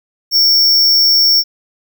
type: tone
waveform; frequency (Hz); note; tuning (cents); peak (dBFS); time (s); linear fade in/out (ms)
square; 5470; F8; -37; -8; 0.31-1.44; 50
effects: 8-bit